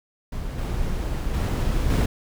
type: noise with level steps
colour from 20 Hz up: brown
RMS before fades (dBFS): -30 / -26 / -22 / -18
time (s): 0.32-2.06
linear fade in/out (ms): 5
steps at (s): 0.58 / 1.34 / 1.9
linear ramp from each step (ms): 2
effects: none